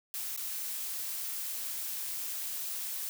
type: noise with dropouts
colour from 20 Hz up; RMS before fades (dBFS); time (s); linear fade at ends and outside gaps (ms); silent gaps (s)
blue; -37; 0.14-3.09; 0; 0.363-0.375
effects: none